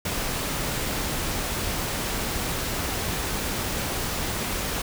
pink noise, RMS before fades -28 dBFS, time 0.05-4.82 s, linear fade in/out 5 ms, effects none

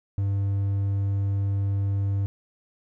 triangle tone, 99.1 Hz, G2, 19 cents sharp, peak -20 dBFS, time 0.18-2.26 s, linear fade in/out 0 ms, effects none

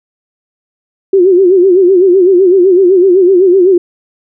sine tone with vibrato, 370 Hz, F#4, in tune, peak -3 dBFS, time 1.13-3.78 s, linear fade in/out 5 ms, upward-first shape sine, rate 7.9 Hz, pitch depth 110 cents each way, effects none

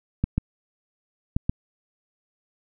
clicks, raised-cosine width 5 ms, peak -9 dBFS, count 4, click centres 0.24 / 0.38 / 1.365 / 1.495 s, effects none

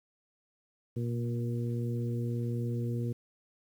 harmonic tone with a mistuned harmonic, 118.4 Hz, A#2, 27 cents sharp, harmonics 1 / 2 / 3 / 4, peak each -31 / -37 / -41 / -43 dBFS, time 0.96-3.13 s, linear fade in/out 10 ms, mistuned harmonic 1, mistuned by +20 cents, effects 10-bit

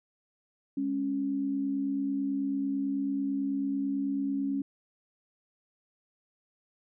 sine tone pair together, 207.7 / 276.8 Hz, G#3 / C#4, 0 / -2 cents, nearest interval perfect fourth, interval 498 cents, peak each -36 / -28 dBFS, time 0.77-4.62 s, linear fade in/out 5 ms, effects none

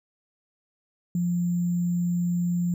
sine tone with sample-and-hold, 174.61 Hz, F3, in tune, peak -22 dBFS, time 1.15-2.74 s, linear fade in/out 2 ms, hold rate 7350 Hz, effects none

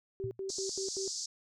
sine tone bursts, 386 Hz, G4, 27 cents flat, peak -35 dBFS, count 5, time 0.2-1.078 s, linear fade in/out 0 ms, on 110 ms, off 82 ms
sine tone with exponential decay, 116.54 Hz, A#2, in tune, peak -32 dBFS, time 0.24-0.39 s, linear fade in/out 0 ms, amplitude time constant 31 ms
white band-pass noise, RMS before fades -39 dBFS, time 0.49-1.26 s, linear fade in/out 5 ms, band 4500 to 7200 Hz, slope 48 dB/octave
effects none

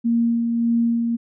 sine tone with tremolo, 233.1 Hz, A#3, in tune, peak -15 dBFS, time 0.04-1.17 s, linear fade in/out 20 ms, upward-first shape sine, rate 1.7 Hz, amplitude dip 35%, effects none

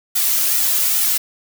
blue noise with flanger, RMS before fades -17 dBFS, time 0.15-1.18 s, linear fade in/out 10 ms, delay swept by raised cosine 1.8 to 2.75 ms, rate 2.4 Hz, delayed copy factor -0.65, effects none

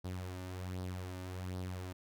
sawtooth tone with flanger, 91.7 Hz, F#2, 15 cents flat, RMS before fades -42 dBFS, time 0.04-1.93 s, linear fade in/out 10 ms, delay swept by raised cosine 0.2 to 3.4 ms, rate 1.3 Hz, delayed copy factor +0.55, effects none

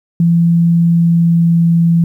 sine tone with pitch glide, 169.1 to 168.03 Hz, E3 to E3, +44 to +33 cents, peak -7 dBFS, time 0.2-2.04 s, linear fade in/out 2 ms, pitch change -11 cents, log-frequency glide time 0.76-1.61 s, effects 8-bit

